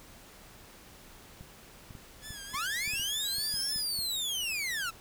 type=clicks; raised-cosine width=5 ms; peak=-34 dBFS; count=12; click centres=1.41 / 1.908 / 1.952 / 2.306 / 2.543 / 2.877 / 2.936 / 2.997 / 3.384 / 3.541 / 3.761 / 3.99 s
type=tone with vibrato; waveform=10% pulse; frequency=1671 Hz; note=G#6; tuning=10 cents sharp; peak=-33 dBFS; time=2.21-3.83 s; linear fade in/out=50 ms; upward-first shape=sine; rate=3.4 Hz; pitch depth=81 cents each way
type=linear two-way sweep; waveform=sawtooth; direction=up then down; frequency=987.8 to 5440 to 1281 Hz; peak=-28 dBFS; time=2.53-4.91 s; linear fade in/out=20 ms; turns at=3.66 s
effects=pink hiss -53 dBFS RMS until 5 s